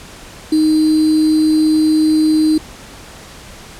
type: tone with sample-and-hold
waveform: sine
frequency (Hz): 311.1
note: D#4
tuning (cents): 0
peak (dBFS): -9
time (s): 0.52-2.58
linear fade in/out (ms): 5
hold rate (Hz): 4410
effects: pink hiss -36 dBFS RMS until 3.79 s + low-pass 10000 Hz 12 dB/octave